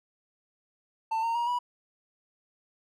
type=tone with pitch steps; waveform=triangle; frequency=893 / 919.7 / 947.2 / 975.5 Hz; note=A5 / A#5 / A#5 / B5; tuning=+25 / -24 / +27 / -22 cents; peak=-24 dBFS; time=1.11-1.59 s; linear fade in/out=10 ms; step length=120 ms; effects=none